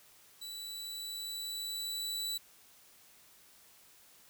sawtooth tone with level ramp, 3951 Hz, B7, in tune, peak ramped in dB -39 to -31 dBFS, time 0.41-2.38 s, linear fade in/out 10 ms, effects white hiss -61 dBFS RMS until 4.29 s

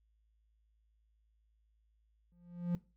triangle tone with exponential growth, 174.61 Hz, F3, in tune, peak -26 dBFS, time 2.32-2.75 s, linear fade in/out 0 ms, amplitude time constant 93 ms, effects noise-tail reverb RT60 0.3 s tail -19 dB re dry + added 54 Hz sine -70 dBFS peak until 2.96 s

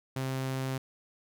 sawtooth tone, 132.1 Hz, C3, 17 cents sharp, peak -27 dBFS, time 0.16-0.78 s, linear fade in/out 5 ms, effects none

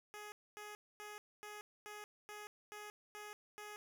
10% pulse tone bursts, 418.6 Hz, G#4, 14 cents sharp, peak -40 dBFS, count 9, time 0.14-3.76 s, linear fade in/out 0 ms, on 180 ms, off 250 ms, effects none

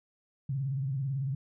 sine tone with vibrato, 135.3 Hz, C#3, 42 cents flat, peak -29 dBFS, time 0.49-1.35 s, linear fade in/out 5 ms, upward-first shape sine, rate 18 Hz, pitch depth 110 cents each way, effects none

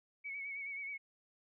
sine tone with vibrato, 2234 Hz, C#7, 13 cents sharp, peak -40 dBFS, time 0.24-0.98 s, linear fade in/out 20 ms, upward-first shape sine, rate 9.4 Hz, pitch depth 44 cents each way, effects none

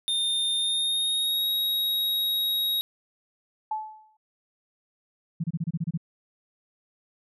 square tone with pitch glide, 3634 to 3793 Hz, A#7 to A#7, -45 to +29 cents, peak -24 dBFS, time 0.08-2.81 s, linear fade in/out 0 ms, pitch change +74 cents, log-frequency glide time 0.57-1.48 s
sine tone with exponential decay, 865 Hz, A5, 30 cents flat, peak -24 dBFS, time 3.71-4.17 s, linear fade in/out 5 ms, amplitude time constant 98 ms
sine tone bursts, 165.3 Hz, E3, 5 cents sharp, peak -24 dBFS, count 9, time 5.4-5.976 s, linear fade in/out 10 ms, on 40 ms, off 27 ms
effects none

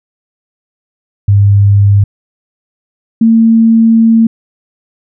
sine tone pair in turn, 100.8 / 226.3 Hz, G2 / A3, +49 / +49 cents, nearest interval octave + major second, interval 1400 cents, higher second, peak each -3 dBFS, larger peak neither, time 1.28-2.04 / 3.21-4.27 s, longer second, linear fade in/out 5 ms, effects none

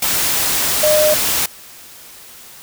sine tone in noise, 609 Hz, D#5, 37 cents flat, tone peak -11 dBFS, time 0.83-1.14 s, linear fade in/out 5 ms, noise white, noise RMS -17 dBFS, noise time 0.02-1.46 s, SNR +3 dB, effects white hiss -39 dBFS RMS until 2.62 s

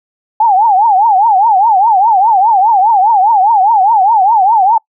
sine tone with vibrato, 830.6 Hz, G#5, in tune, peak -5 dBFS, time 0.4-4.78 s, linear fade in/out 5 ms, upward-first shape triangle, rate 4.9 Hz, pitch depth 240 cents each way, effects noise-tail reverb RT60 0.1 s tail -24 dB re dry

